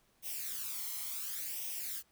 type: noise with flanger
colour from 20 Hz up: blue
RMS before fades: -40 dBFS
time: 0.22-2.03 s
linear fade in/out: 50 ms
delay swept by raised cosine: 0.34 to 0.97 ms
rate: 0.7 Hz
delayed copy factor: +0.7
effects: pink hiss -71 dBFS RMS until 2.11 s